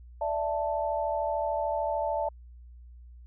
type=chord; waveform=sine; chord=D suspended second; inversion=none; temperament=just; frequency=587.3 / 660.7 / 881 Hz; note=D5 / E5 / A5; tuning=0 / +4 / +2 cents; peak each=-31 dBFS; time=0.21-2.29 s; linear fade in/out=5 ms; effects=added 60 Hz sine -46 dBFS peak until 3.26 s